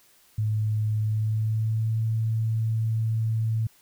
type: tone with pitch glide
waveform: sine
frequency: 107.7 to 111.63 Hz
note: A2 to A2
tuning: -37 to +25 cents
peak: -22 dBFS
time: 0.38-3.67 s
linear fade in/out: 5 ms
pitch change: +62 cents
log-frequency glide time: 1.01-1.97 s
effects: white hiss -59 dBFS RMS until 3.81 s